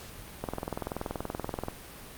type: click train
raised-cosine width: 1 ms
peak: -18 dBFS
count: 27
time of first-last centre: 0.44-1.684 s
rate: 20.9 Hz
effects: pink hiss -46 dBFS RMS until 2.17 s + Opus 48 kbps